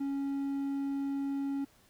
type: tone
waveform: triangle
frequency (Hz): 277.2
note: C#4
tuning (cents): 0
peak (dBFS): -29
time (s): 0-1.65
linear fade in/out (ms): 10
effects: pink hiss -64 dBFS RMS until 1.89 s